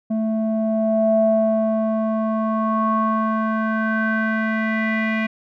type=tone with low-pass filter sweep; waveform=square; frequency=220 Hz; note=A3; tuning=in tune; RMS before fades=-20 dBFS; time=0.1-5.27 s; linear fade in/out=10 ms; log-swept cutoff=480 to 2200 Hz; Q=6.3; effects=none